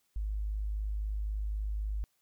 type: tone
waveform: sine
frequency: 51.91 Hz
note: G#1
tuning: in tune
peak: -31 dBFS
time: 0.16-2.04 s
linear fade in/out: 0 ms
effects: white hiss -75 dBFS RMS until 2.21 s